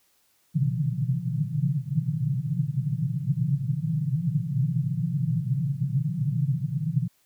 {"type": "band-pass noise", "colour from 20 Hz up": "pink", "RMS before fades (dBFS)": -26, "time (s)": [0.54, 7.08], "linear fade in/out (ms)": 20, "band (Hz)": [120, 170], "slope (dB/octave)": 96, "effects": ["white hiss -66 dBFS RMS until 7.25 s"]}